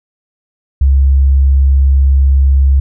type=tone; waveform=sine; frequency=68 Hz; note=C#2; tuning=33 cents flat; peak=-5 dBFS; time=0.81-2.8 s; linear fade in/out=5 ms; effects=none